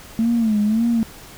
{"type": "tone with vibrato", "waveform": "sine", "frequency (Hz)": 221.3, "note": "A3", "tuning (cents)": 10, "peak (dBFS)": -14, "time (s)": [0.19, 1.03], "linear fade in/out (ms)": 0, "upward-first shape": "sine", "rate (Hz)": 1.8, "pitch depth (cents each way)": 110, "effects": ["tanh soft clip ceiling -10 dBFS", "pink hiss -41 dBFS RMS until 1.37 s"]}